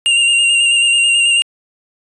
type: tone with vibrato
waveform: square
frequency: 2794 Hz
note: F7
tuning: in tune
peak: -10 dBFS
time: 0.06-1.42 s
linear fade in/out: 0 ms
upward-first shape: square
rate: 9.2 Hz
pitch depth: 21 cents each way
effects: resampled to 22050 Hz